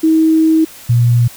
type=tone pair in turn; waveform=sine; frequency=319.1 / 119.53 Hz; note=D#4 / A#2; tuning=+44 / +44 cents; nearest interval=octave + perfect fourth; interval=1700 cents; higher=first; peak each=-7 dBFS; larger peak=neither; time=0.03-0.65 / 0.89-1.28 s; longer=first; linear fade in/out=10 ms; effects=white hiss -36 dBFS RMS until 1.36 s